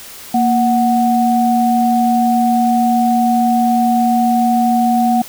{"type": "tone pair together", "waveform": "sine", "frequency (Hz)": [233.1, 740], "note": ["A#3", "F#5"], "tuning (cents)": [0, 0], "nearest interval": "octave + minor sixth", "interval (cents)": 2000, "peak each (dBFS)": [-13, -13], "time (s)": [0.34, 5.22], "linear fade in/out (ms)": 5, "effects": ["white hiss -34 dBFS RMS until 5.28 s"]}